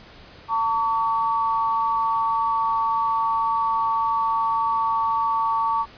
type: tone pair together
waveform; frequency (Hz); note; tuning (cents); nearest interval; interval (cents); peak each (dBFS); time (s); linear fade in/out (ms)
sine; 900.9 / 1135; A5 / C#6; +41 / +41; major third; 400; -22; 0.48-5.86; 50
effects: pink hiss -46 dBFS RMS until 5.97 s + resampled to 11025 Hz